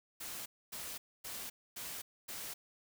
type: noise bursts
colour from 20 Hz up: white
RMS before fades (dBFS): -44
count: 5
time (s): 0.2-2.54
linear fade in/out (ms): 10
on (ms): 260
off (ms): 260
effects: none